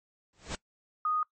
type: noise with exponential growth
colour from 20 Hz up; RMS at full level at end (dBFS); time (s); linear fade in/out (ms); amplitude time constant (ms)
pink; -32; 0.33-0.55; 2; 46
type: tone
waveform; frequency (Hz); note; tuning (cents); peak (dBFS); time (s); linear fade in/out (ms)
sine; 1240; D#6; -6; -26; 1.05-1.23; 2
effects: noise-tail reverb RT60 0.1 s tail -22 dB re dry + MP3 32 kbps